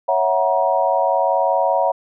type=chord; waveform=sine; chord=F# dominant seventh; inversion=second; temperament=equal with one note detuned; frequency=554.4 / 659.3 / 740 / 949.7 Hz; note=C#5 / E5 / F#5 / A#5; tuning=0 / 0 / 0 / +32 cents; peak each=-20 dBFS; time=0.08-1.92 s; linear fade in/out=10 ms; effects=none